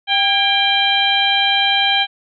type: harmonic tone with a mistuned harmonic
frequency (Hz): 790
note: G5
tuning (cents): +13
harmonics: 1 / 2 / 3 / 4 / 5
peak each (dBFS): -19 / -22 / -20 / -16 / -22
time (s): 0.07-2.07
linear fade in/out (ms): 50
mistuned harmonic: 2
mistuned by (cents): +51
effects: none